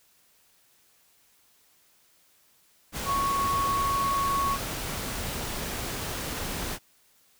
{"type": "tone in noise", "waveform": "sine", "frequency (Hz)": 1108.7, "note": "C#6", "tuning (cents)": 0, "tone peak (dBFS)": -24, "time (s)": [3.05, 4.58], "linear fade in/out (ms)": 50, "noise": "pink", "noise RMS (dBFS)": -33, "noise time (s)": [2.92, 6.79], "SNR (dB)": 6, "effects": ["white hiss -63 dBFS RMS until 7.39 s"]}